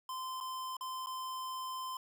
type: tone with dropouts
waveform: square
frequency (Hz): 1034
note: C6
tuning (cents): -21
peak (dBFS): -39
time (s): 0.09-1.97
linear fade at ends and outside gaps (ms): 2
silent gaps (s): 0.403-0.409 / 0.768-0.809 / 1.061-1.069
effects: none